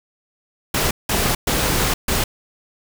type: noise bursts at uneven times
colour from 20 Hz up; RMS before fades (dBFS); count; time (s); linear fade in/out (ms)
pink; -19; 4; 0.74-0.91 / 1.09-1.35 / 1.47-1.94 / 2.08-2.24; 5
effects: none